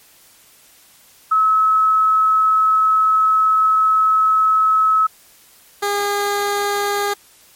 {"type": "tone pair in turn", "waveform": ["sine", "15% pulse"], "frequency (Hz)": [1291, 406.6], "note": ["E6", "G#4"], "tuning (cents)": [-37, -37], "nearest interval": "octave + minor sixth", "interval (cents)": 2000, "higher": "first", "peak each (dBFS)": -11, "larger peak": "neither", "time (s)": [[1.31, 5.07], [5.82, 7.14]], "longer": "first", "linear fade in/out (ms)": 10, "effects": ["white hiss -49 dBFS RMS until 7.55 s", "MP3 64 kbps"]}